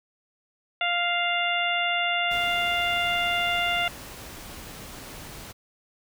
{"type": "harmonic tone", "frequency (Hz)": 698.5, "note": "F5", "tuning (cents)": 0, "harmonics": [1, 2, 3, 4, 5], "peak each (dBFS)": [-28, -30, -28, -28, -33], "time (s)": [0.81, 3.88], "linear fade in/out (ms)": 2}
{"type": "noise", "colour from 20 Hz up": "pink", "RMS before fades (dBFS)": -41, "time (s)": [2.3, 5.53], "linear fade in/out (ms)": 20}
{"effects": []}